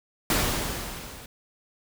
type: noise with level ramp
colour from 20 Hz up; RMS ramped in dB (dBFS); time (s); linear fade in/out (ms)
pink; -22 to -44; 0.3-1.26; 2
effects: none